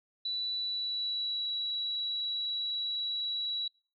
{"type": "tone with pitch glide", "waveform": "sine", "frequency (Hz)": [3958, 3908], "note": ["B7", "B7"], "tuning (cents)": [3, -19], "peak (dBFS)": -31, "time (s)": [0.25, 3.68], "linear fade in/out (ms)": 5, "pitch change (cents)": -22, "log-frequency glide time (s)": [0.56, 1.48], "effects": ["noise-tail reverb RT60 0.4 s tail -24 dB re dry"]}